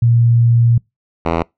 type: tone pair in turn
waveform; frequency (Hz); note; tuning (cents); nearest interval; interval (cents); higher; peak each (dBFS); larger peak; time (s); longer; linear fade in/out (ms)
sine / 5% pulse; 117.6 / 83.16; A#2 / E2; +16 / +16; tritone; 600; first; -8 / -3; second; 0.02-0.78 / 1.25-1.43; first; 5
effects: noise-tail reverb RT60 0.2 s tail -26 dB re dry + low-pass 2000 Hz 12 dB/octave